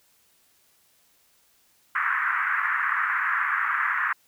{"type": "band-pass noise", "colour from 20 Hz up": "white", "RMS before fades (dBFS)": -25, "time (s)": [1.95, 4.13], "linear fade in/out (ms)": 5, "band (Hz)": [1100, 1900], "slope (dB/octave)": 48, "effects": ["white hiss -63 dBFS RMS until 4.27 s"]}